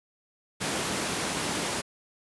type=high-pass noise; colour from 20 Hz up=pink; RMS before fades=-30 dBFS; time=0.6-1.82 s; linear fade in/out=20 ms; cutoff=160 Hz; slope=12 dB/octave; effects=resampled to 24000 Hz